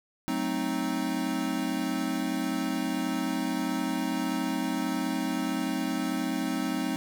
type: chord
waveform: square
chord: F# diminished seventh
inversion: none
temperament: equal with one note detuned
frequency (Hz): 186.61 / 220 / 261.6 / 311.1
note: F#3 / A3 / C4 / Eb4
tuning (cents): +15 / 0 / 0 / 0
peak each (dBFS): -36 / -36 / -32 / -33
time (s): 0.28-6.96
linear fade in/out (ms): 0
effects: none